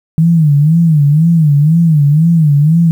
sine tone with vibrato, 155.56 Hz, D#3, in tune, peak -5 dBFS, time 0.18-2.91 s, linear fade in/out 0 ms, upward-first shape sine, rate 2 Hz, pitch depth 150 cents each way, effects 7-bit

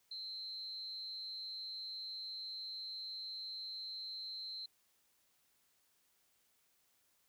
sine tone with amplitude modulation, 4100 Hz, C8, 36 cents flat, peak -40 dBFS, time 0.11-4.66 s, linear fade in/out 5 ms, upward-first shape sine, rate 246 Hz, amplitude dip 55%, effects white hiss -75 dBFS RMS until 7.28 s

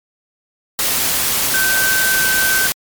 sine tone in noise, 1540 Hz, G6, 31 cents flat, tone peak -15 dBFS, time 1.54-2.67 s, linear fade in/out 0 ms, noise white, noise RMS -17 dBFS, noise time 0.79-2.72 s, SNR -1 dB, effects MP3 96 kbps

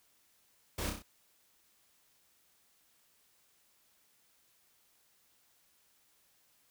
pink noise with echo, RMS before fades -38 dBFS, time 0.78-0.9 s, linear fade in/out 5 ms, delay 31 ms, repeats 4, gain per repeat -4 dB, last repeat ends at 1.024 s, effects white hiss -70 dBFS RMS until 6.7 s

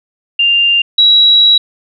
sine tone pair in turn, 2794 / 3883 Hz, F7 / B7, 0 / -30 cents, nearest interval tritone, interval 570 cents, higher second, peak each -7 / -4 dBFS, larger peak second, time 0.39-0.82 / 0.98-1.58 s, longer second, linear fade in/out 5 ms, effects none

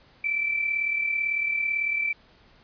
sine tone pair together, 2327 / 2365 Hz, D7 / D7, -17 / +12 cents, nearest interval unison, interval 29 cents, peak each -24 / -32 dBFS, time 0.24-2.13 s, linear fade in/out 5 ms, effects pink hiss -57 dBFS RMS until 2.63 s + resampled to 11025 Hz

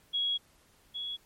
sine tone pair in turn, 3322 / 3357 Hz, G#7 / G#7, 0 / +18 cents, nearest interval unison, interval 18 cents, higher second, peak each -27 / -34 dBFS, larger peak first, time 0.13-0.38 / 0.94-1.17 s, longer first, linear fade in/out 20 ms, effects pink hiss -64 dBFS RMS until 1.25 s + MP3 64 kbps

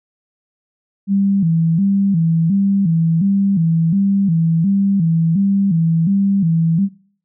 sine tone with vibrato, 180 Hz, F#3, 47 cents flat, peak -12 dBFS, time 1.07-6.89 s, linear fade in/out 50 ms, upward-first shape square, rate 1.4 Hz, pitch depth 160 cents each way, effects noise-tail reverb RT60 0.5 s tail -20 dB re dry

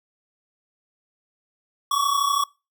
square tone pair together, 1109.5 / 1142 Hz, C#6 / D6, +1 / -49 cents, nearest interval unison, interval 50 cents, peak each -23 dBFS, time 1.91-2.44 s, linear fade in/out 5 ms, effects noise-tail reverb RT60 0.3 s tail -25 dB re dry

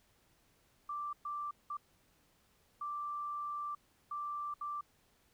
sine tone bursts at uneven times, 1174.7 Hz, D6, in tune, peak -37 dBFS, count 6, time 0.89-1.13 / 1.25-1.51 / 1.7-1.77 / 2.81-3.75 / 4.11-4.54 / 4.61-4.81 s, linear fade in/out 5 ms, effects pink hiss -71 dBFS RMS until 5.33 s

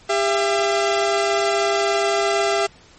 sawtooth tone pair together, 400.2 / 673 Hz, G4 / E5, +36 / +36 cents, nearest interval major sixth, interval 900 cents, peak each -16 dBFS, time 0.09-2.67 s, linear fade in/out 10 ms, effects pink hiss -49 dBFS RMS until 2.98 s + MP3 32 kbps

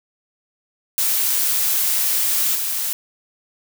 blue noise with level steps, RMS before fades -19 / -23 dBFS, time 0.98-2.93 s, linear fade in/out 0 ms, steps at 2.55 s, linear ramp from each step 5 ms, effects none

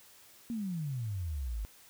sine exponential sweep, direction down, 241.4 to 49 Hz, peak -33 dBFS, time 0.5-1.65 s, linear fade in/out 0 ms, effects white hiss -58 dBFS RMS until 1.89 s

